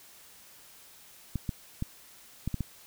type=clicks; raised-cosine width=5 ms; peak=-18 dBFS; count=6; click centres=1.357 / 1.492 / 1.824 / 2.476 / 2.543 / 2.607 s; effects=white hiss -54 dBFS RMS until 2.86 s